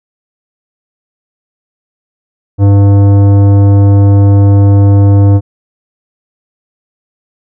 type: tone with tanh clipping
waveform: triangle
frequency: 100 Hz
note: G2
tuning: 35 cents sharp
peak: -4 dBFS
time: 2.58-5.41 s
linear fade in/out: 50 ms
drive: 18 dB
effects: none